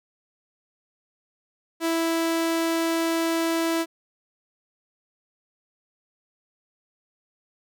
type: tone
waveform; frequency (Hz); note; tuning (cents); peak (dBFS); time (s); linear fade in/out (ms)
sawtooth; 329.8; E4; +1; -18; 1.8-3.86; 50
effects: none